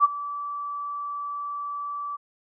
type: tone with ADSR envelope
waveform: sine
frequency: 1157 Hz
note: D6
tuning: 26 cents flat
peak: -11 dBFS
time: 0-2.17 s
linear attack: 42 ms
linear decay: 24 ms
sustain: -18 dB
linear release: 19 ms
effects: none